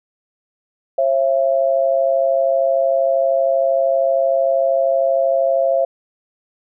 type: tone pair together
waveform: sine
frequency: 539 / 671.9 Hz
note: C#5 / E5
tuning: -49 / +33 cents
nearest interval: major third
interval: 382 cents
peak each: -16 dBFS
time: 0.98-5.85 s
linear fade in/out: 5 ms
effects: none